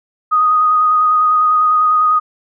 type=tone with vibrato; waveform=sine; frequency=1244.5 Hz; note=D#6; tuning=in tune; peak=-9 dBFS; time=0.31-2.2 s; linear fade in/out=20 ms; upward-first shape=square; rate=10 Hz; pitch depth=13 cents each way; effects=none